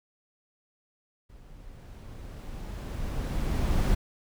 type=noise with level ramp; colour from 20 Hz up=brown; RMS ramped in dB=-51 to -23 dBFS; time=1.29-3.95 s; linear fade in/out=10 ms; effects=none